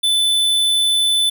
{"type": "tone", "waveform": "square", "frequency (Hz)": 3508, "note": "A7", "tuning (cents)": -6, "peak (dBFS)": -14, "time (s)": [0.03, 1.3], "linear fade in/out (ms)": 10, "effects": []}